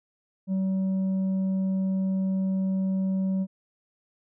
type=tone with tanh clipping; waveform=sine; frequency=190.3 Hz; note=F#3; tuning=49 cents sharp; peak=-24 dBFS; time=0.47-3.47 s; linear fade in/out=50 ms; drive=4 dB; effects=none